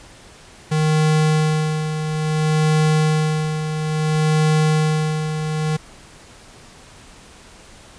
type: tone with tremolo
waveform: square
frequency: 155 Hz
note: D#3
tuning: 6 cents flat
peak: -14 dBFS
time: 0.71-5.77 s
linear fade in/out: 10 ms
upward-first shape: sine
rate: 0.59 Hz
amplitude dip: 60%
effects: pink hiss -44 dBFS RMS until 7.98 s + resampled to 22050 Hz